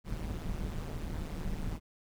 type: noise with amplitude modulation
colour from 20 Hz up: brown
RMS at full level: -33 dBFS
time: 0.04-1.8 s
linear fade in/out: 50 ms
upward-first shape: sine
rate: 156 Hz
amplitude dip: 80%
effects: none